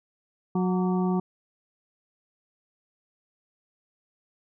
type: harmonic tone with a mistuned harmonic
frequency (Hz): 183.1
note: F#3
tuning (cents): -18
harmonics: 1 / 2 / 4 / 5 / 6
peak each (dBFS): -23 / -29 / -35 / -37 / -39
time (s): 0.55-1.2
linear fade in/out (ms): 5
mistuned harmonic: 6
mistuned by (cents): +79
effects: none